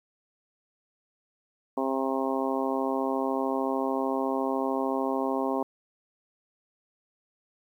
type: harmonic tone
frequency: 133.6 Hz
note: C3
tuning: 36 cents sharp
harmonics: 2 / 3 / 4 / 5 / 6 / 7 / 8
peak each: -30 / -32 / -33 / -34 / -35 / -35 / -36 dBFS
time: 1.77-5.63 s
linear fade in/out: 5 ms
effects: 10-bit